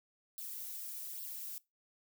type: noise with flanger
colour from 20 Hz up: violet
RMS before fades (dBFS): -44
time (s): 0.38-1.58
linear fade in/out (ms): 0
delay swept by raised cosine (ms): 0.22 to 4.82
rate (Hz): 1.2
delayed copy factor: +0.65
effects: noise-tail reverb RT60 0.2 s tail -20 dB re dry